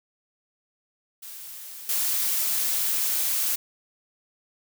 blue noise with level steps, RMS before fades -40 / -25 dBFS, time 1.22-3.56 s, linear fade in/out 10 ms, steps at 1.89 s, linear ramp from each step 2 ms, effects none

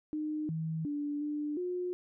sine tone with pitch steps, 305.5 / 160.2 / 291.4 / 296.8 / 359.5 Hz, D#4 / E3 / D4 / D4 / F#4, -32 / -49 / -13 / +18 / -50 cents, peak -32 dBFS, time 0.13-1.93 s, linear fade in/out 0 ms, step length 360 ms, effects none

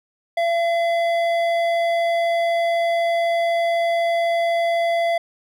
sine tone with hard clipping, 678 Hz, E5, 49 cents sharp, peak -19 dBFS, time 0.37-5.18 s, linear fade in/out 5 ms, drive 10 dB, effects none

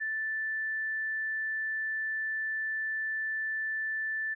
sine tone, 1760 Hz, A6, in tune, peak -30 dBFS, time 0-4.35 s, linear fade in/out 20 ms, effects none

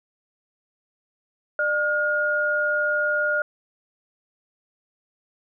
sine tone pair together, 599 / 1426 Hz, D5 / F6, +34 / +36 cents, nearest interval octave + minor third, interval 1502 cents, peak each -25 / -21 dBFS, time 1.59-3.42 s, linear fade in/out 2 ms, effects none

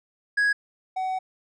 triangle tone pair in turn, 1661.2 / 751.2 Hz, G#6 / F#5, 0 / +26 cents, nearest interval octave + major second, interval 1374 cents, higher first, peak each -17 / -23 dBFS, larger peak first, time 0.37-0.53 / 0.96-1.19 s, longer second, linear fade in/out 10 ms, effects resampled to 22050 Hz

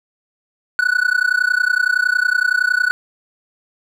triangle tone with amplitude modulation, 1480 Hz, F#6, in tune, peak -8 dBFS, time 0.79-2.91 s, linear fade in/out 0 ms, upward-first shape sine, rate 30.8 Hz, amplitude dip 95%, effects none

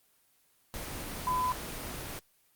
sine tone in noise, 1007 Hz, B5, 33 cents sharp, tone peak -27 dBFS, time 1.27-1.52 s, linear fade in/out 0 ms, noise pink, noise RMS -39 dBFS, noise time 0.74-2.19 s, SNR +9 dB, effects white hiss -68 dBFS RMS until 2.55 s + Opus 24 kbps

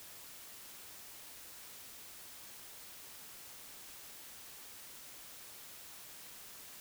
silence, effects white hiss -52 dBFS RMS until 6.8 s

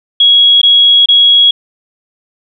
sine tone with dropouts, 3322 Hz, G#7, in tune, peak -3 dBFS, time 0.2-1.51 s, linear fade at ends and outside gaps 5 ms, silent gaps 0.616-0.631 / 1.059-1.086 s, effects none

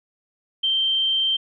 sine tone, 3136 Hz, G7, in tune, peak -18 dBFS, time 0.63-1.37 s, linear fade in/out 10 ms, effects none

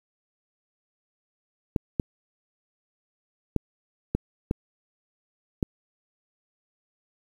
clicks, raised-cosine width 3 ms, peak -10 dBFS, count 6, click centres 1.762 / 1.998 / 3.563 / 4.15 / 4.511 / 5.628 s, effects 8-bit

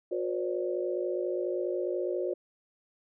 sine tone cluster, 361.5 / 483.5 / 538 / 588 Hz, F#4 / B4 / C5 / D5, -40 / -37 / +48 / +2 cents, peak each -31 / -37 / -35 / -37 dBFS, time 0.11-2.34 s, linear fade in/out 10 ms, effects none

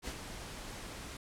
pink noise with ADSR envelope, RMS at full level -39 dBFS, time 0.02-1.17 s, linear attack 54 ms, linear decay 65 ms, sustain -6 dB, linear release 4 ms, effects low-pass 10000 Hz 12 dB/octave

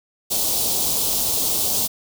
white band-stop noise, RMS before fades -21 dBFS, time 0.3-1.88 s, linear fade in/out 20 ms, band 900 to 3400 Hz, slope 24 dB/octave, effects none

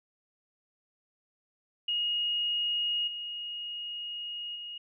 sine tone with level steps, 2872 Hz, F7, 48 cents sharp, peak -27 / -35 / -38 dBFS, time 1.88-4.78 s, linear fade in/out 5 ms, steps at 3.07 / 4.55 s, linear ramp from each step 10 ms, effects none

